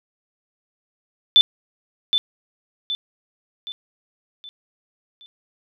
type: tone with echo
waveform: sine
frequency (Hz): 3520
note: A7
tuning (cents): 0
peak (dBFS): -8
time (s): 1.36-1.41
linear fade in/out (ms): 0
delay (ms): 770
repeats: 5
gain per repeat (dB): -7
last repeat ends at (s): 5.26
effects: none